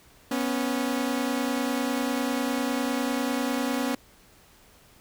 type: tone pair together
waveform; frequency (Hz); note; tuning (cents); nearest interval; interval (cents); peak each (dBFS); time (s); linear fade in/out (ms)
sawtooth; 245.1 / 275.1; B3 / C#4; -13 / -13; major second; 200; -24; 0.31-3.95; 5
effects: pink hiss -56 dBFS RMS until 5 s